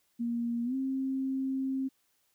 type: tone with pitch glide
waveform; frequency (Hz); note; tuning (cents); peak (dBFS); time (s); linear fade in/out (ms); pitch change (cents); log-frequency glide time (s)
sine; 235.6 to 266; A#3 to C4; +19 to +29; -29; 0.19-1.89; 20; +210; 0.64-0.75
effects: white hiss -73 dBFS RMS until 2.34 s